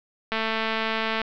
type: click train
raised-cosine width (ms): 0.3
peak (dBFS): -10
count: 200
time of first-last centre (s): 0.32-1.216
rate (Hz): 222
effects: low-pass 4000 Hz 12 dB/octave